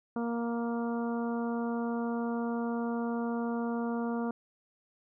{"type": "harmonic tone", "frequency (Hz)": 234.2, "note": "A#3", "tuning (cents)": 8, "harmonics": [1, 2, 3, 4, 5, 6], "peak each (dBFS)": [-31, -37, -41, -43, -45, -47], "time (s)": [0.16, 4.31], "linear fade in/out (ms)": 2, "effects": []}